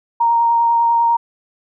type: tone with vibrato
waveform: sine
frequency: 932.3 Hz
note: A#5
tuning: in tune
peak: -11 dBFS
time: 0.2-1.17 s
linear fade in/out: 10 ms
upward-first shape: sine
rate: 10 Hz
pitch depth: 11 cents each way
effects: none